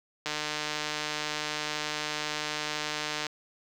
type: click train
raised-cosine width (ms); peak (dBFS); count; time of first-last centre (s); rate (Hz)
0.2; -14; 455; 0.26-3.267; 151
effects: high-pass 150 Hz 12 dB/octave + 8-bit